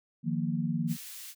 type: chord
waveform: sine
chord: Eb suspended second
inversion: none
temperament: equal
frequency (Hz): 155.56 / 174.61 / 233.1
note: Eb3 / F3 / Bb3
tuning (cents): 0 / 0 / 0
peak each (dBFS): -32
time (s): 0.23-0.97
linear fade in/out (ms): 50
type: high-pass noise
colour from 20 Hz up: white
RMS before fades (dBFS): -44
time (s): 0.87-1.35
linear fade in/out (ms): 50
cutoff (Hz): 2100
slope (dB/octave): 12
effects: none